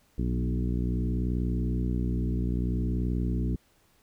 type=harmonic tone with a mistuned harmonic; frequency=60.6 Hz; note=B1; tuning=32 cents flat; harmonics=1 / 2 / 3 / 4 / 5 / 6 / 7; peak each=-28 / -32 / -33 / -35 / -37 / -42 / -45 dBFS; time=0.18-3.56 s; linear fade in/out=5 ms; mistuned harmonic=3; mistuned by=+16 cents; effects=pink hiss -65 dBFS RMS until 4.02 s